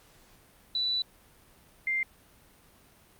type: tone pair in turn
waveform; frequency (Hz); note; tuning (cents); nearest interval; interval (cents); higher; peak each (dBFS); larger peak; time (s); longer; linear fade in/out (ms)
sine; 3965 / 2100; B7 / C7; +6 / +6; major seventh; 1100; first; -26 / -26; neither; 0.75-1.02 / 1.87-2.03; first; 2
effects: pink hiss -59 dBFS RMS until 3.19 s + Opus 48 kbps